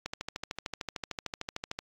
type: click train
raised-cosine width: 0.2 ms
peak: -17 dBFS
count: 24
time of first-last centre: 0.06-1.789 s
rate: 13.3 Hz
effects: AAC 48 kbps